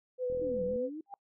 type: tone with vibrato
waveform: sine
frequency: 501 Hz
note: B4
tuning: 25 cents sharp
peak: -30 dBFS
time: 0.18-0.9 s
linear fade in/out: 50 ms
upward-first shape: sine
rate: 7.9 Hz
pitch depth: 20 cents each way
type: click train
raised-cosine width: 3 ms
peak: -35 dBFS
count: 20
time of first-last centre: 0.3-0.76 s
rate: 41.3 Hz
type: linear two-way sweep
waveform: sine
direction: down then up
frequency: 325.5 to 174.61 to 325.5 Hz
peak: -38 dBFS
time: 0.41-1.01 s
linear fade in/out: 5 ms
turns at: 0.63 s
type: tone with exponential growth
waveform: sine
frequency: 800 Hz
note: G5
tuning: 35 cents sharp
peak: -36 dBFS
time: 1.06-1.14 s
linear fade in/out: 1 ms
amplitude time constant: 16 ms
effects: noise-tail reverb RT60 0.1 s tail -25 dB re dry